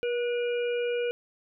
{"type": "harmonic tone with a mistuned harmonic", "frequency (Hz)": 480.6, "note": "B4", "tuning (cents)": -47, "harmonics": [1, 3, 5, 6], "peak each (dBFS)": [-26, -40, -39, -42], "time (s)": [0.03, 1.11], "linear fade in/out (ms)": 0, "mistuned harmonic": 3, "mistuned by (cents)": 30, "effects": []}